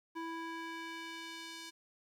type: tone with band-pass filter sweep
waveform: square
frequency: 329.6 Hz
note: E4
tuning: in tune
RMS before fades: -44 dBFS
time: 0.15-1.71 s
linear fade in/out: 20 ms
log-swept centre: 950 to 4900 Hz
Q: 0.88
effects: 11-bit